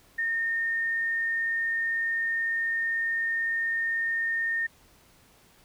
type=tone; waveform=sine; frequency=1829 Hz; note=A#6; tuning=33 cents flat; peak=-25 dBFS; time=0.18-4.67 s; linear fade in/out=10 ms; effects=pink hiss -59 dBFS RMS until 5.64 s